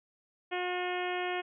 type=harmonic tone; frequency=360 Hz; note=F#4; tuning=47 cents flat; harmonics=1 / 2 / 3 / 4 / 5 / 6 / 7 / 8 / 9; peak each=-35 / -36 / -43 / -43 / -41 / -42 / -43 / -45 / -48 dBFS; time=0.51-1.42 s; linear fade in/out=20 ms; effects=none